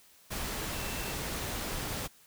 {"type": "tone in noise", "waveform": "sine", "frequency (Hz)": 2681, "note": "E7", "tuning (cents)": 29, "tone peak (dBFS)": -45, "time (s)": [0.72, 1.14], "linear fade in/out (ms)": 20, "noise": "pink", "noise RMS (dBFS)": -36, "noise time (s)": [0.3, 2.08], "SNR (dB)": -12, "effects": ["white hiss -60 dBFS RMS until 2.26 s"]}